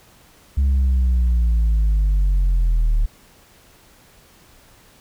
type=linear sweep; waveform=sine; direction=down; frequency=69.3 to 36.71 Hz; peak=-11 dBFS; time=0.57-3.06 s; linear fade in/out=10 ms; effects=tanh soft clip ceiling -13 dBFS + pink hiss -51 dBFS RMS until 5 s